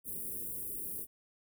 white band-stop noise, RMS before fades -40 dBFS, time 0.04-1.07 s, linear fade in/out 50 ms, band 470 to 9300 Hz, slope 48 dB/octave, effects none

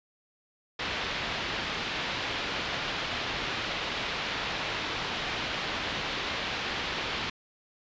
white low-pass noise, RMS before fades -33 dBFS, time 0.79-7.3 s, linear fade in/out 5 ms, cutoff 3800 Hz, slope 24 dB/octave, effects resampled to 16000 Hz

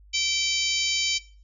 harmonic tone, 773 Hz, G5, 24 cents flat, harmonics 3 / 4 / 5 / 6 / 7 / 8 / 9, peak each -28 / -27 / -32 / -29 / -33 / -34 / -31 dBFS, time 0.13-1.19 s, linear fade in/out 20 ms, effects noise-tail reverb RT60 0.4 s tail -18 dB re dry + added 50 Hz sine -49 dBFS peak until 1.43 s

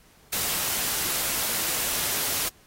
white noise, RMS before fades -27 dBFS, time 0.32-2.49 s, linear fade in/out 10 ms, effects pink hiss -57 dBFS RMS until 2.66 s + AAC 48 kbps

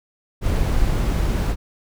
brown noise, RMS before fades -19 dBFS, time 0.41-1.56 s, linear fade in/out 50 ms, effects none

